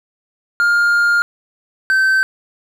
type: tone pair in turn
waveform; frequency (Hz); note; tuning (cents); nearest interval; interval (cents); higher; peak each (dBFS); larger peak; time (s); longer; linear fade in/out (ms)
triangle; 1409 / 1545.4; F6 / G6; +15 / -25; major second; 160; second; -9; neither; 0.6-1.22 / 1.9-2.23; first; 0
effects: none